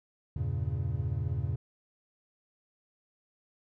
triangle chord, E diminished seventh, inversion none, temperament equal, 82.41 / 98 / 116.54 / 138.59 Hz, E2 / G2 / Bb2 / Db3, 0 / 0 / 0 / 0 cents, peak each -33 dBFS, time 0.36-1.56 s, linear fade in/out 5 ms, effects none

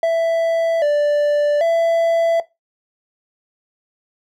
triangle tone with pitch steps, 662 / 587 / 667 Hz, E5 / D5 / E5, +7 / -1 / +20 cents, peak -11 dBFS, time 0.03-2.4 s, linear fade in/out 2 ms, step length 790 ms, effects noise-tail reverb RT60 0.2 s tail -17 dB re dry

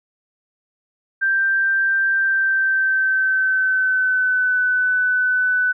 sine tone with pitch glide, 1574 to 1500.3 Hz, G6 to F#6, +7 to +24 cents, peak -15 dBFS, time 1.21-5.73 s, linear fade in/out 20 ms, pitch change -83 cents, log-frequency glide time 2.15-4.62 s, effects none

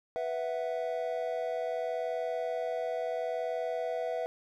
triangle chord, B suspended fourth, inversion none, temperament equal, 493.9 / 659.3 / 740 Hz, B4 / E5 / F#5, 0 / 0 / 0 cents, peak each -33 / -32 / -37 dBFS, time 0.16-4.26 s, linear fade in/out 0 ms, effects none

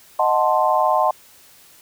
sine chord, D# diminished seventh, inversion none, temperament equal with one note detuned, 622.3 / 735.7 / 880 / 1046.5 Hz, D#5 / F#5 / A5 / C6, 0 / -10 / 0 / 0 cents, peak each -20 dBFS, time 0.19-1.11 s, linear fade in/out 5 ms, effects white hiss -49 dBFS RMS until 1.81 s

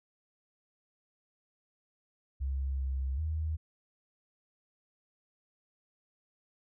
sine tone with pitch steps, 67.5 / 66.5 / 78.6 Hz, C#2 / C2 / D#2, -45 / +29 / +18 cents, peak -30 dBFS, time 2.4-3.57 s, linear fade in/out 20 ms, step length 390 ms, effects none

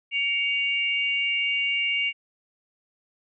sine tone pair together, 2249 / 2794 Hz, C#7 / F7, +24 / 0 cents, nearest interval major third, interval 376 cents, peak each -25 dBFS, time 0.11-2.13 s, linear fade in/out 50 ms, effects none

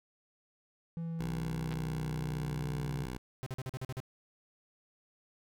triangle exponential sweep, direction down, 167 to 143.8 Hz, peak -33 dBFS, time 0.97-3.05 s, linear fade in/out 0 ms
10% pulse tone with pitch glide, 61.9 to 63.02 Hz, B1 to B1, +5 to +36 cents, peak -30 dBFS, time 1.19-3.18 s, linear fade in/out 10 ms, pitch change +31 cents, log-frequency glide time 2.07-2.76 s
clicks, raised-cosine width 0.3 ms, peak -27 dBFS, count 2, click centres 1.716 / 1.73 s
45% pulse tone bursts, 130 Hz, C3, 11 cents flat, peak -36 dBFS, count 8, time 3.43-4.002 s, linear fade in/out 0 ms, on 33 ms, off 44 ms
effects none

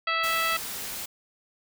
harmonic tone, 657 Hz, E5, 6 cents flat, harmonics 1 / 2 / 3 / 4 / 5 / 6 / 7, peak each -36 / -27 / -30 / -31 / -34 / -40 / -38 dBFS, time 0.07-0.57 s, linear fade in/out 5 ms
white noise, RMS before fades -35 dBFS, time 0.23-1.06 s, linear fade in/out 10 ms
effects none

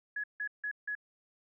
sine tone bursts, 1685 Hz, G#6, 25 cents sharp, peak -33 dBFS, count 4, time 0.16-0.952 s, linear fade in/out 5 ms, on 78 ms, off 160 ms, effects none

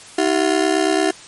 30% pulse ring-modulated tone, 350.5 Hz, F4, 6 cents sharp, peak -9 dBFS, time 0.18-1.11 s, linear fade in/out 5 ms, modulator 34.4 Hz, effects white hiss -40 dBFS RMS until 1.27 s + MP3 48 kbps

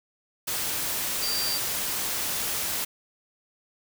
sine tone in noise, 4699 Hz, D8, in tune, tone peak -28 dBFS, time 1.22-1.58 s, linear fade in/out 10 ms, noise white, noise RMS -29 dBFS, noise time 0.47-2.85 s, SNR -2 dB, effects none

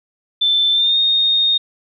sine tone with pitch glide, 3537 to 3694 Hz, A7 to A#7, +8 to -16 cents, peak -12 dBFS, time 0.41-1.58 s, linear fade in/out 10 ms, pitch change +76 cents, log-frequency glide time 0.72-0.98 s, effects none

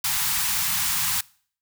white band-stop noise, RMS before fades -24 dBFS, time 0.04-1.21 s, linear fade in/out 5 ms, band 210 to 780 Hz, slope 96 dB/octave, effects noise-tail reverb RT60 0.5 s tail -23 dB re dry

